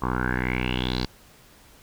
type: tone with low-pass filter sweep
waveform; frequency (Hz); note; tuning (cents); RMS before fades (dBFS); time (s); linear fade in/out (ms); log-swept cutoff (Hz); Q
10% pulse; 62.4; B1; +19; -26; 0.02-1.06; 5; 1100 to 4600; 6.8
effects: pink hiss -53 dBFS RMS until 1.82 s